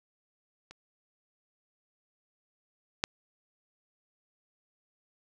clicks, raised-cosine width 0.2 ms, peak -30 / -9 dBFS, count 2, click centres 0.71 / 3.039 s, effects none

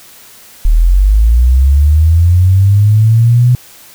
sine linear sweep, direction up, 37 to 125.4 Hz, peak -4 dBFS, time 0.65-3.55 s, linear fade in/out 0 ms, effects white hiss -38 dBFS RMS until 3.94 s

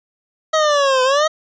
25% pulse linear two-way sweep, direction down then up, 638 to 505 to 638 Hz, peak -9 dBFS, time 0.53-1.28 s, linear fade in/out 10 ms, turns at 1.03 s, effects resampled to 16000 Hz

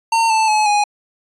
square tone with pitch steps, 910 / 882.1 / 855 / 828.7 Hz, A#5 / A5 / A5 / G#5, -42 / +4 / -50 / -4 cents, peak -13 dBFS, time 0.12-0.84 s, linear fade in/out 5 ms, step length 180 ms, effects resampled to 22050 Hz

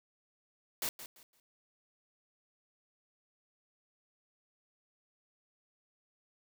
white noise with echo, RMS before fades -35 dBFS, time 0.82-0.89 s, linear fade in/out 2 ms, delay 170 ms, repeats 3, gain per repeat -12 dB, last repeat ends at 1.4 s, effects none

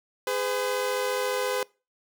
sawtooth tone pair together, 412.2 / 506.5 Hz, G#4 / B4, -13 / +44 cents, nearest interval major third, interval 357 cents, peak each -27 / -23 dBFS, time 0.27-1.63 s, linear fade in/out 2 ms, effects noise-tail reverb RT60 0.3 s tail -23 dB re dry

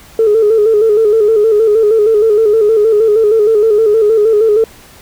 sine tone with vibrato, 432.3 Hz, A4, 31 cents flat, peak -5 dBFS, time 0.19-4.64 s, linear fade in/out 2 ms, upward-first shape square, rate 6.4 Hz, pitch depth 62 cents each way, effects tanh soft clip ceiling -1 dBFS + pink hiss -39 dBFS RMS until 5.01 s

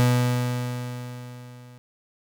35% pulse tone with level ramp, 123.47 Hz, B2, in tune, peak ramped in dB -14 to -43 dBFS, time 0-1.78 s, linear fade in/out 0 ms, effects none

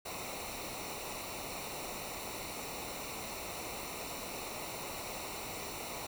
pink noise with comb filter, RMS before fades -42 dBFS, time 0.05-6.07 s, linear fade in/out 10 ms, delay 0.61 ms, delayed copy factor -0.7, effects none

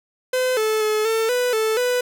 45% pulse tone with pitch steps, 510 / 435.1 / 429.3 / 447.3 / 495 / 439.1 / 495.5 Hz, C5 / A4 / A4 / A4 / B4 / A4 / B4, -44 / -19 / -43 / +28 / +4 / -4 / +6 cents, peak -18 dBFS, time 0.33-2.01 s, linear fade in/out 5 ms, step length 240 ms, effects none

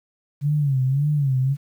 sine tone with vibrato, 139.3 Hz, C#3, 9 cents sharp, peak -17 dBFS, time 0.41-1.57 s, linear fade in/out 50 ms, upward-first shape sine, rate 1.8 Hz, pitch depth 130 cents each way, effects 9-bit

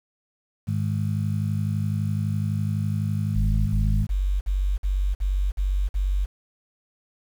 harmonic tone, 51.91 Hz, G#1, in tune, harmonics 2 / 3 / 4, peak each -24 / -28 / -30 dBFS, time 0.67-4.07 s, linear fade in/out 20 ms
sine tone bursts, 47.79 Hz, G1, 43 cents flat, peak -20 dBFS, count 8, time 3.35-6.26 s, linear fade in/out 20 ms, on 320 ms, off 50 ms
effects 8-bit

